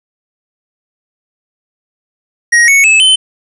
square tone with pitch steps, 1884 / 2215 / 2604 / 3061 Hz, A#6 / C#7 / E7 / G7, +18 / -2 / -22 / -42 cents, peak -5 dBFS, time 2.52-3.16 s, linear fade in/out 10 ms, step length 160 ms, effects resampled to 24000 Hz + 7-bit

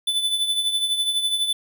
square tone with tremolo, 3499 Hz, A7, 10 cents flat, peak -18 dBFS, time 0.07-1.53 s, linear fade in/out 5 ms, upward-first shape triangle, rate 12 Hz, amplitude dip 65%, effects none

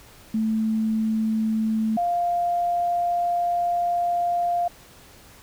sine tone pair in turn, 220 / 698.5 Hz, A3 / F5, 0 / 0 cents, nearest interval octave + minor sixth, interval 2000 cents, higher second, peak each -20 dBFS, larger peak neither, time 0.34-1.97 / 1.97-4.68 s, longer second, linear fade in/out 5 ms, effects pink hiss -49 dBFS RMS until 5.42 s

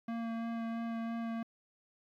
square tone with vibrato, 229.5 Hz, A#3, 27 cents flat, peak -36 dBFS, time 0.08-1.43 s, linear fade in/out 5 ms, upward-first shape sine, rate 3 Hz, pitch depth 12 cents each way, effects low-pass 2000 Hz 12 dB/octave + 12-bit

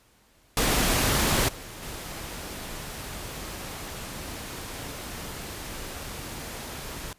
pink noise with level steps, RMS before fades -23 / -41 / -37 dBFS, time 0.57-7.13 s, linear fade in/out 2 ms, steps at 1.48 / 1.82 s, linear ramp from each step 10 ms, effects pink hiss -61 dBFS RMS until 7.18 s + resampled to 32000 Hz

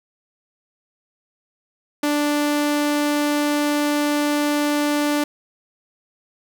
sawtooth tone, 293.7 Hz, D4, in tune, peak -14 dBFS, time 2.03-5.24 s, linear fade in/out 5 ms, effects none

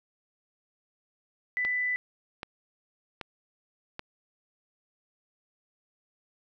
sine tone, 1991 Hz, B6, 14 cents sharp, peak -26 dBFS, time 1.57-1.96 s, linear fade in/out 0 ms
click train, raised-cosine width 0.3 ms, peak -20 dBFS, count 4, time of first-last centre 1.65-3.994 s, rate 1.28 Hz
effects none

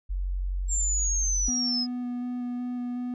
sine tone, 45.9 Hz, F#1, 13 cents flat, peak -26 dBFS, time 0.09-1.5 s, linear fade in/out 20 ms
sine linear sweep, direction down, 7459 to 5040 Hz, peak -25 dBFS, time 0.68-1.87 s, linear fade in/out 50 ms
triangle tone with vibrato, 245.8 Hz, B3, 8 cents flat, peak -27 dBFS, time 1.48-3.14 s, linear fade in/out 2 ms, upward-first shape square, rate 2.7 Hz, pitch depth 8 cents each way
effects none

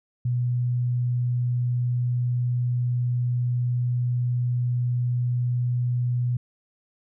sine tone, 122.7 Hz, B2, 11 cents flat, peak -21 dBFS, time 0.25-6.37 s, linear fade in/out 5 ms, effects none

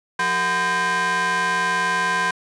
40% pulse ring-modulated tone, 280.5 Hz, C#4, 21 cents sharp, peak -15 dBFS, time 0.19-2.31 s, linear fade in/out 5 ms, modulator 1300 Hz, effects resampled to 22050 Hz

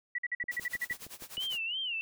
sine tone bursts, 1948 Hz, B6, 24 cents flat, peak -30 dBFS, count 10, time 0.15-0.931 s, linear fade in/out 5 ms, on 34 ms, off 49 ms
click train, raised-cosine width 2 ms, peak -36 dBFS, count 7, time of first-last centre 0.44-1.379 s, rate 6.39 Hz
white noise with tremolo, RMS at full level -44 dBFS, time 0.51-1.59 s, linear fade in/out 10 ms, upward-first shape sine, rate 10 Hz, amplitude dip 90%
sine tone with vibrato, 2900 Hz, F#7, 35 cents flat, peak -32 dBFS, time 1.37-2.01 s, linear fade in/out 0 ms, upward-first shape sine, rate 2.9 Hz, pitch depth 160 cents each way
effects none

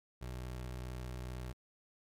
25% pulse tone with vibrato, 62.3 Hz, B1, 16 cents sharp, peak -37 dBFS, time 0.21-1.53 s, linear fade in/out 10 ms, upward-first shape square, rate 13 Hz, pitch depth 12 cents each way, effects MP3 96 kbps

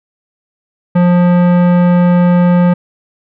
sine tone with tanh clipping, 176.7 Hz, F3, 21 cents sharp, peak -8 dBFS, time 0.95-2.74 s, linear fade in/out 10 ms, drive 17 dB, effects none

